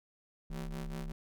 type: ring-modulated tone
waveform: 35% pulse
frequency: 67.1 Hz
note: C2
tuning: 44 cents sharp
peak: -33 dBFS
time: 0.5-1.12 s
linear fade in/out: 5 ms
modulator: 98 Hz
effects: none